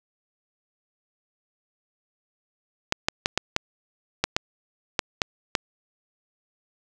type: clicks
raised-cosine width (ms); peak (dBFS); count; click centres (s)
0.2; -3; 10; 2.924 / 3.085 / 3.259 / 3.376 / 3.564 / 4.24 / 4.365 / 4.992 / 5.218 / 5.552
effects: none